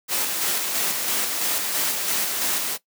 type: noise with tremolo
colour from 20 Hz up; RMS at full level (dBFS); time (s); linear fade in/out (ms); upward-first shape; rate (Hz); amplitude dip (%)
white; -23; 0.08-2.78; 50; square; 3; 30
effects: noise-tail reverb RT60 0.1 s tail -18 dB re dry + high-pass 200 Hz 12 dB/octave